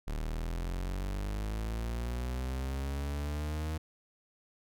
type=linear sweep; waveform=40% pulse; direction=up; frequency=36.71 to 79.1 Hz; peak=-32 dBFS; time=0.07-3.78 s; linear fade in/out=10 ms; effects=none